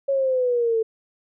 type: linear sweep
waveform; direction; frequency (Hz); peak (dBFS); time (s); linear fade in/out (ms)
sine; down; 554.4 to 440.9; -18; 0.08-0.83; 10
effects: none